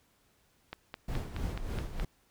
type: click train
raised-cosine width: 0.3 ms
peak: -23 dBFS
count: 7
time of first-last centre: 0.73-1.998 s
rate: 4.73 Hz
type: noise with tremolo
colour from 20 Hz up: brown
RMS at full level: -33 dBFS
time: 1.08-2.05 s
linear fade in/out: 5 ms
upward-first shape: sine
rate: 3.3 Hz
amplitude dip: 60%
effects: pink hiss -69 dBFS RMS until 2.3 s